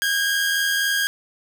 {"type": "tone pair together", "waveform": "sawtooth", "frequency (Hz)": [1547, 1630.8], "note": ["G6", "G#6"], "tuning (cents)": [-23, -32], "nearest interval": "minor second", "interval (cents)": 91, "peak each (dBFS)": [-25, -16], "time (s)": [0.02, 1.07], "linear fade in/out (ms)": 0, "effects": []}